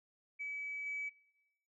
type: tone with level steps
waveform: sine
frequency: 2288 Hz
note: D7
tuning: 46 cents flat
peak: -38 / -36 dBFS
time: 0.39-1.1 s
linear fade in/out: 20 ms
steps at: 0.86 s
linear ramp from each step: 2 ms
effects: noise-tail reverb RT60 1.0 s tail -23 dB re dry + tanh soft clip ceiling -32 dBFS